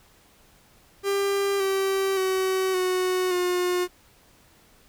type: tone with pitch steps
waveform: 45% pulse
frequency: 397.4 / 387.4 / 377.7 / 368.2 / 359 Hz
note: G4 / G4 / F#4 / F#4 / F4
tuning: +24 / -20 / +36 / -8 / +48 cents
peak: -22 dBFS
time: 1.03-3.88 s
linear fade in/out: 50 ms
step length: 570 ms
effects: pink hiss -57 dBFS RMS until 4.88 s